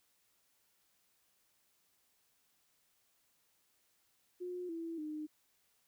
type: tone with pitch steps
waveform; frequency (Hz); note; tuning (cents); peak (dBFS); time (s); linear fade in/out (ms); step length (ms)
sine; 359 / 331.1 / 305.4; F4 / E4 / D#4; +48 / +8 / -32; -39; 4.4-5.27; 20; 290
effects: white hiss -75 dBFS RMS until 5.87 s